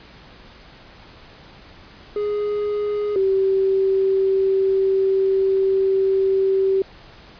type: tone pair in turn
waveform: triangle / sine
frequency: 415.3 / 385.5 Hz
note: G#4 / G4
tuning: 0 / -29 cents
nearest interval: minor second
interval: 129 cents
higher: first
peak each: -18 / -15 dBFS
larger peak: second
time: 2.16-3.16 / 3.16-6.82 s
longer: second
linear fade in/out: 2 ms
effects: pink hiss -45 dBFS RMS until 7.39 s + resampled to 11025 Hz